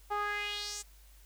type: tone with band-pass filter sweep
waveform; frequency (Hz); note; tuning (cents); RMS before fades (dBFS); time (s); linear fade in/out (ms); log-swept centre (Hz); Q
sawtooth; 412.8; G#4; -10; -36; 0.1-0.83; 20; 920 to 7800; 3.1
effects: added 50 Hz sine -55 dBFS peak until 1.25 s + white hiss -63 dBFS RMS until 1.25 s